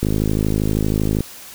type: click train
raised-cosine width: 3 ms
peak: -6 dBFS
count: 63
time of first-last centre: 0.03-1.206 s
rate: 52.7 Hz
effects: white hiss -38 dBFS RMS until 1.54 s

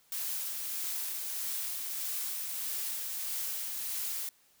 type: noise with tremolo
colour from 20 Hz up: blue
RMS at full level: -35 dBFS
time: 0.12-4.29 s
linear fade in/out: 2 ms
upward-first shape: sine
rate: 1.6 Hz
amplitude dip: 25%
effects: white hiss -66 dBFS RMS until 4.6 s

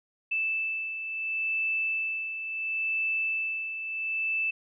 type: beating tone pair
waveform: sine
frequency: 2637 / 2637.72 Hz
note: E7 / E7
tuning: 0 / 0 cents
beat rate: 0.72 Hz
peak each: -36 / -28 dBFS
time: 0.31-4.51 s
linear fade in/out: 10 ms
effects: none

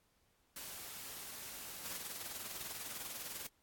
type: noise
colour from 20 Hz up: white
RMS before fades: -48 dBFS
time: 0.56-1.97 s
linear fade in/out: 2 ms
type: noise with tremolo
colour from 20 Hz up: white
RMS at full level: -43 dBFS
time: 1.85-3.47 s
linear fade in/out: 5 ms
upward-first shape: triangle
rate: 20 Hz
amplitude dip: 55%
effects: pink hiss -75 dBFS RMS until 3.62 s + AAC 64 kbps

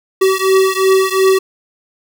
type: beating tone pair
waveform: square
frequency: 380.4 / 383.2 Hz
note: F#4 / G4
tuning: +48 / -39 cents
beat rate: 2.8 Hz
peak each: -13 / -14 dBFS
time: 0.21-1.39 s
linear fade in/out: 10 ms
effects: none

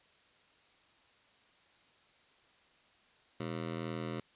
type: ring-modulated tone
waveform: 20% pulse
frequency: 164.81 Hz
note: E3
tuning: in tune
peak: -29 dBFS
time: 3.4-4.2 s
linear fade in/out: 2 ms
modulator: 41.1 Hz
effects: white hiss -66 dBFS RMS until 4.35 s + resampled to 8000 Hz

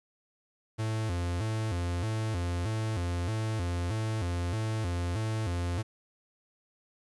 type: tone with vibrato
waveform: 45% pulse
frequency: 98 Hz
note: G2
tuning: in tune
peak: -29 dBFS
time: 0.78-5.83 s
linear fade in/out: 20 ms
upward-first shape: square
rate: 1.6 Hz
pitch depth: 200 cents each way
effects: resampled to 24000 Hz + 11-bit

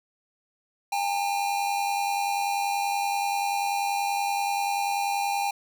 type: tone pair together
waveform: square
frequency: 805.6 / 896 Hz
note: G5 / A5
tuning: +47 / +31 cents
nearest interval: major second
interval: 184 cents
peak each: -26 / -33 dBFS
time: 0.92-5.51 s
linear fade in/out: 5 ms
effects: none

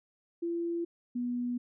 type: tone pair in turn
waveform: sine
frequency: 340 / 244.1 Hz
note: F4 / B3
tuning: -46 / -20 cents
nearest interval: tritone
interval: 574 cents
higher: first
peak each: -30 / -30 dBFS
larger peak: neither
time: 0.42-0.85 / 1.15-1.58 s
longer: neither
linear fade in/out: 10 ms
effects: none

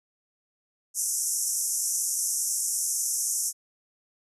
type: band-pass noise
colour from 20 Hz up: pink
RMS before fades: -28 dBFS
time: 0.94-3.53 s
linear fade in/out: 50 ms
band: 5600 to 12000 Hz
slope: 96 dB/octave
effects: none

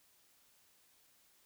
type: silence
effects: white hiss -69 dBFS RMS until 1.45 s

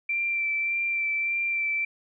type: tone with vibrato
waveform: sine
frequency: 2349 Hz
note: D7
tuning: in tune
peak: -24 dBFS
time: 0.09-1.85 s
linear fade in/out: 5 ms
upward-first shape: sine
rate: 1.7 Hz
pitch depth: 17 cents each way
effects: none

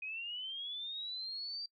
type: linear sweep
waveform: sine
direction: up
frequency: 2489 to 4700 Hz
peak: -39 dBFS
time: 0.02-1.66 s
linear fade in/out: 5 ms
effects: noise-tail reverb RT60 0.1 s tail -24 dB re dry

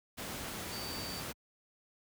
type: tone in noise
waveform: sine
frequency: 4601 Hz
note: D8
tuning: 36 cents flat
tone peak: -43 dBFS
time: 0.71-1.21 s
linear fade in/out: 20 ms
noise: pink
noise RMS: -41 dBFS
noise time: 0.17-1.33 s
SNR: -5 dB
effects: high-pass 60 Hz 12 dB/octave

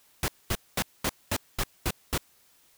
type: noise bursts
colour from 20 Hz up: pink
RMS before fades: -27 dBFS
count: 8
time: 0.23-2.178 s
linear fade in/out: 2 ms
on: 51 ms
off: 220 ms
effects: white hiss -62 dBFS RMS until 2.77 s

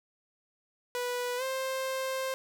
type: tone with pitch glide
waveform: sawtooth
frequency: 491.4 to 526.7 Hz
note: B4 to C5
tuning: -9 to +11 cents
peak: -27 dBFS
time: 0.95-2.34 s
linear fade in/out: 0 ms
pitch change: +120 cents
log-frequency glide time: 1.37-1.43 s
effects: none

